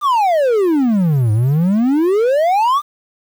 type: exponential two-way sweep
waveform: triangle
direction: down then up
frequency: 1226 to 103.8 to 1226 Hz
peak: -9 dBFS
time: 0.01-2.82 s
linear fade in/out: 50 ms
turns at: 1.32 s
effects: 7-bit